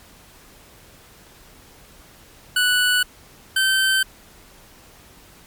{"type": "tone pair in turn", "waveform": "25% pulse", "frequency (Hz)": [1480, 1545.5], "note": ["F#6", "G6"], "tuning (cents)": [0, -25], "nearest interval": "minor second", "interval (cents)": 75, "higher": "second", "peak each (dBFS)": -12, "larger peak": "neither", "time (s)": [[2.56, 3.03], [3.56, 4.03]], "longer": "neither", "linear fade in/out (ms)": 5, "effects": ["pink hiss -48 dBFS RMS until 5.46 s", "MP3 96 kbps"]}